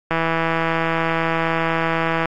click train, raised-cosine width 0.5 ms, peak -5 dBFS, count 353, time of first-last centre 0.11-2.256 s, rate 164 Hz, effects AAC 64 kbps

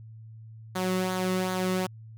sawtooth tone with flanger, 185 Hz, F#3, in tune, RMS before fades -28 dBFS, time 0.75-1.87 s, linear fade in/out 10 ms, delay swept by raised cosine 0.37 to 1.28 ms, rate 2.6 Hz, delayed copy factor -0.5, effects added 111 Hz sine -43 dBFS peak until 2.17 s

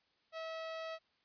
sawtooth tone, 647 Hz, E5, 32 cents flat, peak -37 dBFS, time 0.32-0.99 s, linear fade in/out 50 ms, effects white hiss -75 dBFS RMS until 1.24 s + resampled to 11025 Hz

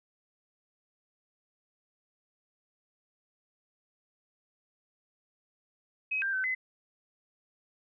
sine tone with pitch steps, 2540 / 1585 / 1528 / 2033 Hz, D#7 / G6 / G6 / B6, +35 / +19 / -45 / +50 cents, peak -28 dBFS, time 6.11-6.55 s, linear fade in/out 10 ms, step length 110 ms, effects none

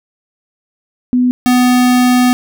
sine / square tone pair in turn, 249 / 249 Hz, B3 / B3, +14 / +14 cents, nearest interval unison, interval 0 cents, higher neither, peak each -8 dBFS, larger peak neither, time 1.13-1.31 / 1.46-2.33 s, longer second, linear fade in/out 0 ms, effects none

